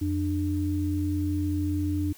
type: tone pair together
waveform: sine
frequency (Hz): 88.6 / 298.4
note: F2 / D4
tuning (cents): +25 / +28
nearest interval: octave + major sixth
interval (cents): 2103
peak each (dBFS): -27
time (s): 0.01-2.13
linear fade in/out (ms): 10
effects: white hiss -52 dBFS RMS until 2.17 s